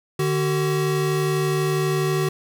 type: tone pair together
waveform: square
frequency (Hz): 150.33 / 378.8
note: D3 / F#4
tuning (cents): +41 / +41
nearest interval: octave + major third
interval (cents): 1600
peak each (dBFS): -23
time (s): 0.19-2.29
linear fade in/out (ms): 5
effects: none